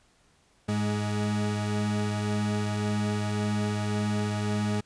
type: tone pair together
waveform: 40% pulse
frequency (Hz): 105.11 / 208.4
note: G#2 / G#3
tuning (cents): +21 / +6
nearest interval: octave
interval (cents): 1185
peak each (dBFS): -28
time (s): 0.68-4.81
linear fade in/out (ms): 10
effects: pink hiss -64 dBFS RMS until 4.85 s + resampled to 22050 Hz